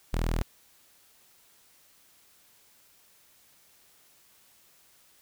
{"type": "tone", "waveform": "sawtooth", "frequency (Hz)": 40.56, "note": "E1", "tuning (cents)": -27, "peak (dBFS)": -22, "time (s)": [0.13, 0.42], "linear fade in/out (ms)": 0, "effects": ["white hiss -61 dBFS RMS until 5.21 s"]}